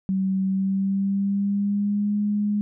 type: tone with pitch glide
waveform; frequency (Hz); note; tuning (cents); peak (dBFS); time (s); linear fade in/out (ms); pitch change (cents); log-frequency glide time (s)
sine; 191 to 207.1; G3 to G#3; -45 to -5; -20; 0.09-2.61; 0; +140; 0.45-2.18
effects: none